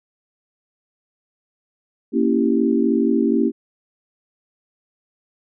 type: chord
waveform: sine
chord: A# diminished seventh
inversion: none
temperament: equal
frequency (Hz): 233.1 / 277.2 / 329.6 / 392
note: A#3 / C#4 / E4 / G4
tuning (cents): 0 / 0 / 0 / 0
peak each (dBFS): -19 / -20 / -21 / -22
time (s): 2.12-3.52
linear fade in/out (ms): 50
effects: none